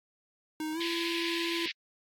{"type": "tone with pitch glide", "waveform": "square", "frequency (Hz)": [311.1, 337.3], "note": ["D#4", "E4"], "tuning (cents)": [0, 40], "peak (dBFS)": -33, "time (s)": [0.6, 1.66], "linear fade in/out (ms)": 2, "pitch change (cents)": 140, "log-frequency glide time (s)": [0.73, 0.79]}
{"type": "band-pass noise", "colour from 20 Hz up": "pink", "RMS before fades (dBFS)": -35, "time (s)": [0.8, 1.72], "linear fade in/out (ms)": 10, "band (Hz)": [2000, 4600], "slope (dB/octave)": 48}
{"effects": ["AAC 64 kbps"]}